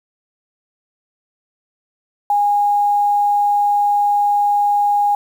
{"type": "tone with quantisation", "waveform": "sine", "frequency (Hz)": 820, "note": "G#5", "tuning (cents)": -22, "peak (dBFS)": -12, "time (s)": [2.3, 5.15], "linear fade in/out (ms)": 2, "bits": 7, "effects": []}